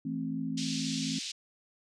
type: chord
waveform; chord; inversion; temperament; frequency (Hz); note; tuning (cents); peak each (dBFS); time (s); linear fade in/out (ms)
sine; A minor; second; just; 165 / 220 / 264; E3 / A3 / C4; +2 / 0 / +16; -37 / -37 / -34; 0.05-1.19; 5
type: band-pass noise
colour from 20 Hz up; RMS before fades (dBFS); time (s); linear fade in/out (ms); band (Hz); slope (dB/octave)
white; -38; 0.57-1.32; 10; 2800 to 6000; 24
effects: resampled to 22050 Hz